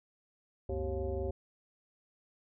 sine tone with frequency modulation, 226.1 Hz, A3, 47 cents sharp, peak -32 dBFS, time 0.69-1.31 s, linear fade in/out 5 ms, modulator 159 Hz, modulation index 2.2, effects none

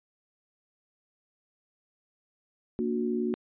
sine chord, Bb augmented, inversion none, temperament just, 233.1 / 291.4 / 364.2 Hz, Bb3 / D4 / F#4, 0 / -13 / -27 cents, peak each -29 / -35 / -30 dBFS, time 2.79-3.34 s, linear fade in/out 0 ms, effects resampled to 8000 Hz

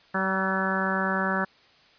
harmonic tone with a mistuned harmonic, 191 Hz, G3, 45 cents flat, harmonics 1 / 2 / 3 / 4 / 5 / 6 / 7 / 8 / 9, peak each -29 / -35 / -33 / -35 / -33 / -35 / -32 / -31 / -31 dBFS, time 0.14-1.45 s, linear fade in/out 10 ms, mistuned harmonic 8, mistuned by -24 cents, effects white hiss -57 dBFS RMS until 1.98 s + resampled to 11025 Hz

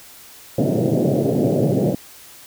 pink band-pass noise, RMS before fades -18 dBFS, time 0.58-1.95 s, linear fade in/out 5 ms, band 120 to 630 Hz, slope 48 dB/octave, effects white hiss -43 dBFS RMS until 2.46 s

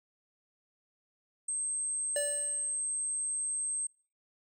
sine tone, 8350 Hz, C9, 5 cents flat, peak -31 dBFS, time 1.48-3.87 s, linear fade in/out 5 ms
square tone with exponential decay, 580 Hz, D5, 22 cents flat, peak -30 dBFS, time 2.16-2.81 s, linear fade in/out 2 ms, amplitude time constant 140 ms
effects noise-tail reverb RT60 0.4 s tail -25 dB re dry

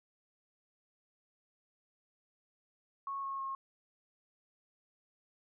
sine tone with pitch steps, 1100 / 1089.9 / 1079.9 Hz, C#6 / C#6 / C#6, -14 / -30 / -46 cents, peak -36 dBFS, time 3.07-3.55 s, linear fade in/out 2 ms, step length 160 ms, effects none

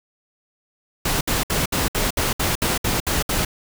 pink noise bursts, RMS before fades -21 dBFS, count 11, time 1.05-3.45 s, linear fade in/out 5 ms, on 160 ms, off 64 ms, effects none

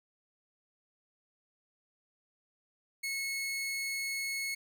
sawtooth tone, 2188 Hz, C#7, 23 cents flat, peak -30 dBFS, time 3.03-4.55 s, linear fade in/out 10 ms, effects none

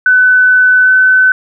sine tone with pitch glide, 1504 to 1514.5 Hz, F#6 to F#6, +28 to +40 cents, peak -4 dBFS, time 0.06-1.32 s, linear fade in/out 2 ms, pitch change +12 cents, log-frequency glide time 0.83-0.89 s, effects none

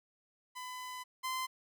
sawtooth tone pair in turn, 1006 / 1033.1 Hz, B5 / C6, +32 / -22 cents, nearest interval unison, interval 46 cents, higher second, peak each -38 / -31 dBFS, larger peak second, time 0.55-1.04 / 1.23-1.47 s, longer first, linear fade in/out 20 ms, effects none

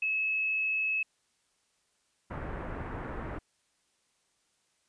sine tone, 2587 Hz, E7, 33 cents flat, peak -27 dBFS, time 0.02-1.03 s, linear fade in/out 5 ms
pink low-pass noise, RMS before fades -38 dBFS, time 2.3-3.39 s, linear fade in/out 10 ms, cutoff 1800 Hz, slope 24 dB/octave
effects white hiss -73 dBFS RMS until 4.88 s + resampled to 22050 Hz

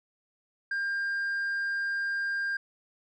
sine tone, 1600 Hz, G6, 35 cents sharp, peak -25 dBFS, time 0.71-2.57 s, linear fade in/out 5 ms, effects tanh soft clip ceiling -27 dBFS

